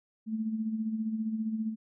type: tone with tremolo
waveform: sine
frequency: 220 Hz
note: A3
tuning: in tune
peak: -27 dBFS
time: 0.26-1.76 s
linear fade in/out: 50 ms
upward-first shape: sine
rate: 15 Hz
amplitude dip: 55%
effects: none